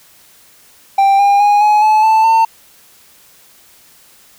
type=tone with pitch steps; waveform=triangle; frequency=787 / 804.9 / 823.3 / 842 / 861.2 / 880.8 / 900.9 Hz; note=G5 / G5 / G#5 / G#5 / A5 / A5 / A5; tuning=+7 / +46 / -15 / +24 / -37 / +2 / +41 cents; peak=-5 dBFS; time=0.98-2.45 s; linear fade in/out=5 ms; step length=210 ms; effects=white hiss -46 dBFS RMS until 4.38 s